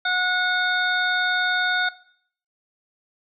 harmonic tone, 730 Hz, F#5, 24 cents flat, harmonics 1 / 2 / 3 / 5 / 6, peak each -28 / -22 / -33 / -28 / -37 dBFS, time 0.05-1.89 s, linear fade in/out 5 ms, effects noise-tail reverb RT60 0.6 s tail -17 dB re dry

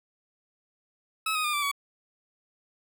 20% pulse tone with pitch steps, 1293 / 1250.4 / 1209.2 / 1169.4 / 1130.8 Hz, E6 / D#6 / D#6 / D6 / C#6, -34 / +8 / -50 / -8 / +34 cents, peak -21 dBFS, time 1.26-1.715 s, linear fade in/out 5 ms, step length 91 ms, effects none

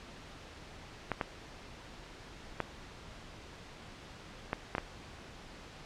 clicks, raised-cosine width 0.5 ms, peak -16 dBFS, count 6, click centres 1.117 / 1.212 / 2.603 / 4.531 / 4.751 / 4.782 s, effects pink hiss -50 dBFS RMS until 5.85 s + low-pass 5000 Hz 12 dB/octave

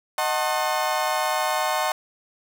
35% pulse chord, D# diminished seventh, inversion none, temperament just, 622.3 / 746.7 / 896 / 1075.3 Hz, D#5 / F#5 / A5 / C6, 0 / +16 / +31 / +47 cents, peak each -26 / -25 / -26 / -26 dBFS, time 0.18-1.92 s, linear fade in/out 2 ms, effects none

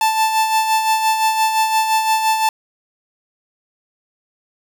45% pulse tone with tremolo, 880 Hz, A5, in tune, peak -12 dBFS, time 0.01-2.49 s, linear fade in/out 2 ms, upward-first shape sine, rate 5.8 Hz, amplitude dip 50%, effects none

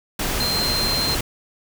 sine tone in noise, 4152 Hz, C8, 14 cents flat, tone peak -21 dBFS, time 0.4-1.15 s, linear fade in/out 5 ms, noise pink, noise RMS -24 dBFS, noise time 0.19-1.21 s, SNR 0 dB, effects none

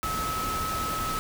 sine tone in noise, 1294 Hz, E6, 32 cents flat, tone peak -29 dBFS, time 0.03-1.19 s, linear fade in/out 0 ms, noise pink, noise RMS -33 dBFS, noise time 0.03-1.19 s, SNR +1 dB, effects none

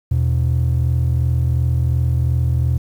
triangle ring-modulated tone, 102.1 Hz, G#2, 29 cents flat, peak -8 dBFS, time 0.11-2.78 s, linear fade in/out 5 ms, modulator 21.4 Hz, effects tanh soft clip ceiling -8 dBFS + 8-bit

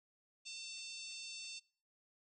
harmonic tone, 897 Hz, A5, 33 cents sharp, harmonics 3 / 4 / 5 / 6 / 7 / 8 / 9, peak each -51 / -53 / -51 / -55 / -55 / -59 / -57 dBFS, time 0.45-1.6 s, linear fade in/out 20 ms, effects noise-tail reverb RT60 0.5 s tail -26 dB re dry

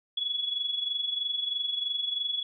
sine tone with amplitude modulation, 3381 Hz, G#7, 30 cents sharp, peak -25 dBFS, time 0.17-2.43 s, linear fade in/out 5 ms, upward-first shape sine, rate 23.1 Hz, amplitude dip 65%, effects none

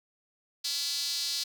square tone with high-pass filter, 154.3 Hz, D#3, 14 cents flat, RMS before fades -32 dBFS, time 0.64-1.44 s, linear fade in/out 10 ms, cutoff 4400 Hz, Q 4.2, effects none

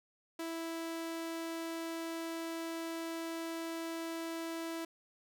sawtooth tone, 329.6 Hz, E4, in tune, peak -34 dBFS, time 0.39-4.85 s, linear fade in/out 5 ms, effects none

